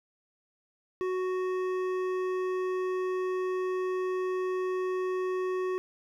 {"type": "tone with hard clipping", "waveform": "sine", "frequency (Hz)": 370, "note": "F#4", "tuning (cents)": 0, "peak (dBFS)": -30, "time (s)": [1.01, 5.78], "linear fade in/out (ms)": 0, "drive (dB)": 11, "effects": []}